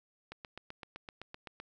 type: click train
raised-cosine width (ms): 0.3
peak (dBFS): -28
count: 11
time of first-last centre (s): 0.32-1.6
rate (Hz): 7.81
effects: none